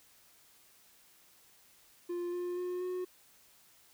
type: tone with pitch steps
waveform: triangle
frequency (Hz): 350 / 354.7 / 359.4 / 364.2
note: F4 / F4 / F4 / F#4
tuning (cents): +4 / +27 / +50 / -27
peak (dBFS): -32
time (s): 2.09-3.05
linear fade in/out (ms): 10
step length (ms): 240
effects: white hiss -63 dBFS RMS until 3.93 s